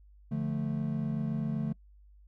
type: chord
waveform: triangle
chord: D minor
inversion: none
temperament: equal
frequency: 146.83 / 174.61 / 220 Hz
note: D3 / F3 / A3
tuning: 0 / 0 / 0 cents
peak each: -31 / -35 / -31 dBFS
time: 0.31-1.73 s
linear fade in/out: 10 ms
effects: noise-tail reverb RT60 0.1 s tail -26 dB re dry + added 50 Hz sine -54 dBFS peak until 2.27 s